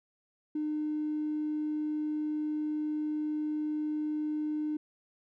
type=tone with tanh clipping; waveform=triangle; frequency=303.7 Hz; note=D#4; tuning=42 cents flat; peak=-29 dBFS; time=0.55-4.77 s; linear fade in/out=5 ms; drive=1 dB; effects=none